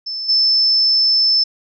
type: tone with level steps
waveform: sine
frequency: 5274 Hz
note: E8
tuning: in tune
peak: -22 / -11 dBFS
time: 0.06-1.44 s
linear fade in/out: 10 ms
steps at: 0.28 s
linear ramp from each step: 20 ms
effects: none